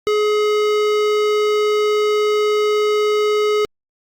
sine tone with hard clipping, 421.8 Hz, G#4, 27 cents sharp, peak -16 dBFS, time 0.07-3.65 s, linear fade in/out 0 ms, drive 18 dB, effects Opus 48 kbps

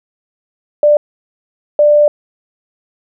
sine tone bursts at uneven times, 592 Hz, D5, 14 cents sharp, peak -5 dBFS, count 2, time 0.83-0.97 / 1.79-2.08 s, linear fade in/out 2 ms, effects none

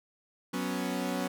sawtooth chord, F# suspended fourth, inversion none, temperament equal, 185 / 246.9 / 277.2 Hz, F#3 / B3 / C#4, 0 / 0 / 0 cents, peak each -31 dBFS, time 0.53-1.28 s, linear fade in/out 10 ms, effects none

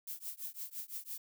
violet noise with tremolo, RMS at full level -40 dBFS, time 0.07-1.18 s, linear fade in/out 5 ms, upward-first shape triangle, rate 5.9 Hz, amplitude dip 100%, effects none

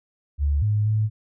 sine tone with pitch steps, 72 / 105.4 / 107.9 Hz, D2 / G#2 / A2, -34 / +26 / -33 cents, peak -18 dBFS, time 0.38-1.1 s, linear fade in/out 50 ms, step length 240 ms, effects none

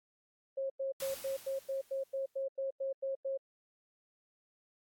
sine tone bursts, 540 Hz, C#5, 45 cents flat, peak -33 dBFS, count 13, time 0.57-3.376 s, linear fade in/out 10 ms, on 130 ms, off 93 ms
white noise with exponential decay, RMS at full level -42 dBFS, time 1-2.43 s, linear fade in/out 2 ms, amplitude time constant 310 ms
effects AAC 64 kbps

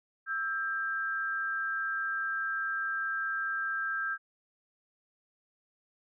sine tone pair together, 1317 / 1592.2 Hz, E6 / G6, -2 / +27 cents, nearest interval minor third, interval 329 cents, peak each -36 / -31 dBFS, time 0.26-4.18 s, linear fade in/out 50 ms, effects none

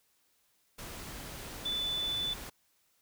sine tone in noise, 3493 Hz, A7, 13 cents flat, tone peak -31 dBFS, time 1.65-2.34 s, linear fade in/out 10 ms, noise pink, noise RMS -44 dBFS, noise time 0.78-2.5 s, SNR +10 dB, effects white hiss -72 dBFS RMS until 3.01 s

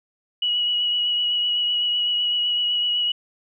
sine tone with vibrato, 2922 Hz, F#7, 22 cents flat, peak -19 dBFS, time 0.42-3.12 s, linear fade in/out 5 ms, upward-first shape sine, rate 7.9 Hz, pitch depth 16 cents each way, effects none

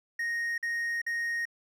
triangle tone bursts, 1864.7 Hz, A#6, in tune, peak -27 dBFS, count 3, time 0.19-1.454 s, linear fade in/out 5 ms, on 390 ms, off 47 ms, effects none

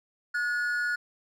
triangle tone pair together, 1448 / 1722 Hz, F#6 / A6, -38 / -38 cents, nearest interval minor third, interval 300 cents, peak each -25 / -32 dBFS, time 0.34-0.96 s, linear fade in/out 10 ms, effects none

